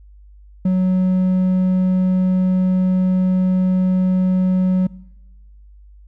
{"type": "tone with hard clipping", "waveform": "sine", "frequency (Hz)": 185, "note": "F#3", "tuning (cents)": 0, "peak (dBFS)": -14, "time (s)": [0.65, 4.87], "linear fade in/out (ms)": 5, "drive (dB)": 3, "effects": ["noise-tail reverb RT60 1.0 s tail -22 dB re dry", "added 50 Hz sine -41 dBFS peak until 6.07 s"]}